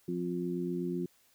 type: harmonic tone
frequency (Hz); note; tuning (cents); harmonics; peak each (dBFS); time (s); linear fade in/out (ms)
88; F2; +14; 2 / 3 / 4; -35 / -38 / -35; 0.08-1.06; 5
effects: white hiss -67 dBFS RMS until 1.34 s